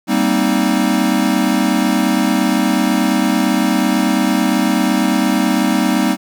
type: chord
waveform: square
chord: C minor seventh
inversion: second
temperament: equal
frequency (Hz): 196 / 233.1 / 261.6 / 311.1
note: G3 / Bb3 / C4 / Eb4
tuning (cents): 0 / 0 / 0 / 0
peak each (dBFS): -19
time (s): 0.07-6.17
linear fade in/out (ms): 50
effects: 8-bit